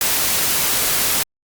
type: noise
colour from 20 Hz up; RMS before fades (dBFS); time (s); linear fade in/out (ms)
white; -18; 0.01-1.23; 2
effects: Opus 48 kbps